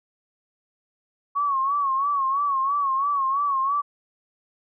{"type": "tone with vibrato", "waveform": "sine", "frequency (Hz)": 1108.7, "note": "C#6", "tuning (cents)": 0, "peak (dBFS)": -20, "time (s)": [1.35, 3.82], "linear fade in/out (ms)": 20, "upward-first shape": "sine", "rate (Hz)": 3, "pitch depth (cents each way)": 82, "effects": []}